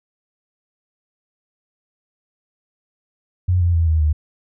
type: tone with pitch steps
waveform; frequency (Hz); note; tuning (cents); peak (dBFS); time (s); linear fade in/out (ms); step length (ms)
sine; 90.5 / 86.66 / 82.99 / 79.47 / 76.1; F#2 / F2 / E2 / D#2 / D#2; -38 / -13 / +12 / +37 / -38; -13; 3.48-4.13; 10; 130
effects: none